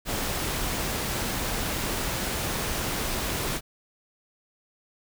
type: noise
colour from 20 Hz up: pink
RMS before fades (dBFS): -29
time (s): 0.05-3.61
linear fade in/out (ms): 50
effects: none